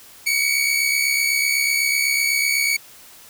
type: tone pair together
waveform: sawtooth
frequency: 2217 / 2285 Hz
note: C#7 / D7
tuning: 0 / -48 cents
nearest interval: minor second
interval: 52 cents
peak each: -17 dBFS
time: 0.26-2.77 s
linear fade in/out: 10 ms
effects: white hiss -45 dBFS RMS until 3.29 s